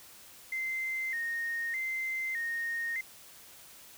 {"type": "tone with vibrato", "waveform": "triangle", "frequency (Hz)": 1962, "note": "B6", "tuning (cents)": -12, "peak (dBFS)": -28, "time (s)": [0.52, 3.01], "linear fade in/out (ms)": 5, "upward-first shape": "square", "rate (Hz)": 0.82, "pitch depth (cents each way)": 99, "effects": ["tanh soft clip ceiling -29 dBFS", "white hiss -53 dBFS RMS until 3.97 s"]}